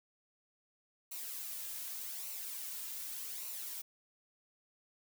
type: noise with flanger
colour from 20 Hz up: blue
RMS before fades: -43 dBFS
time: 1.11-3.82 s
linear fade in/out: 10 ms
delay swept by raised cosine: 0.59 to 2.69 ms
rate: 0.85 Hz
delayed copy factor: -0.55
effects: none